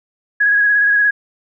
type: tone with vibrato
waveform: sine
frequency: 1661.2 Hz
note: G#6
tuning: in tune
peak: -10 dBFS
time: 0.4-1.11 s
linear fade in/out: 10 ms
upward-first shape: square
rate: 17 Hz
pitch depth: 19 cents each way
effects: none